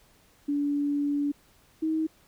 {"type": "tone pair in turn", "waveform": "sine", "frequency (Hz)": [287.8, 316.8], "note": ["D4", "D#4"], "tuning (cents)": [-35, 31], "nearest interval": "major second", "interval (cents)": 166, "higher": "second", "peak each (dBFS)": -24, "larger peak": "neither", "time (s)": [[0.48, 1.32], [1.82, 2.07]], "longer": "first", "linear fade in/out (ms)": 10, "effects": ["pink hiss -61 dBFS RMS until 2.27 s"]}